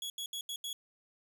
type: tone bursts at uneven times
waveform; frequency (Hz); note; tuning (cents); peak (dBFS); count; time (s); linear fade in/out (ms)
sawtooth; 3354; G#7; +16; -34; 5; 0.02-0.1 / 0.18-0.26 / 0.33-0.41 / 0.49-0.56 / 0.64-0.73; 2
effects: none